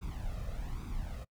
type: noise with flanger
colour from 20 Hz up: brown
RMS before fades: -38 dBFS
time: 0.01-1.25 s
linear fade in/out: 20 ms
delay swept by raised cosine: 0.81 to 1.62 ms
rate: 1.2 Hz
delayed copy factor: +0.7
effects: noise-tail reverb RT60 0.1 s tail -23 dB re dry